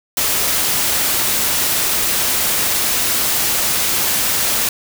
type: noise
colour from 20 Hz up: white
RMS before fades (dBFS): -17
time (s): 0.17-4.69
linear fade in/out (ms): 2
effects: none